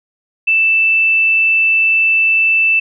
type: tone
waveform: sine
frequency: 2649 Hz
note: E7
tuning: 8 cents sharp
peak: -9 dBFS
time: 0.47-2.8 s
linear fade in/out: 10 ms
effects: none